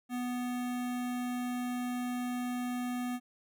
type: tone with notch filter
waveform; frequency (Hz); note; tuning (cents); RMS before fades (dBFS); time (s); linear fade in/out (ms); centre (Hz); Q
square; 246.9; B3; 0; -35; 0.09-3.2; 50; 4800; 1.9
effects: none